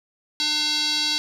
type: tone with band-pass filter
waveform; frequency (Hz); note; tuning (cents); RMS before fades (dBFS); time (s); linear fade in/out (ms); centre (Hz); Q
square; 300.9; D4; +42; -23; 0.4-1.18; 0; 4300; 4.7
effects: none